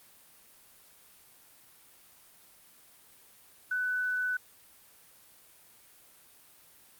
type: tone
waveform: sine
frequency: 1496 Hz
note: F#6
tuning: 19 cents sharp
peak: -28 dBFS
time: 3.71-4.37 s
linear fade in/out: 5 ms
effects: white hiss -58 dBFS RMS until 6.99 s + Opus 32 kbps